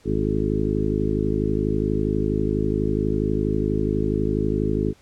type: harmonic tone with a mistuned harmonic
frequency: 52.2 Hz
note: G#1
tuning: 10 cents sharp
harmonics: 1 / 2 / 3 / 4 / 5 / 6 / 7 / 8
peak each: -28 / -28 / -28 / -28 / -28 / -28 / -28 / -28 dBFS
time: 0.04-4.94 s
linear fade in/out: 50 ms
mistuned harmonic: 8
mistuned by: +35 cents
effects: pink hiss -56 dBFS RMS until 5.01 s + low-pass 9000 Hz 12 dB/octave